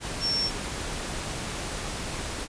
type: tone in noise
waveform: sine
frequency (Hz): 5450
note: F8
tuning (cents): -43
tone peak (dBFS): -24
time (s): 0.2-0.51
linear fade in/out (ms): 50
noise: pink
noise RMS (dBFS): -33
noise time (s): 0-2.48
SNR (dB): +6
effects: resampled to 22050 Hz